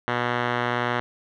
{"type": "tone with low-pass filter", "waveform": "5% pulse", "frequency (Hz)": 121.5, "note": "B2", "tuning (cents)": -28, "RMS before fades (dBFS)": -25, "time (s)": [0.08, 1], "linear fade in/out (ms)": 0, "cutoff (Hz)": 2300, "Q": 2.7, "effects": []}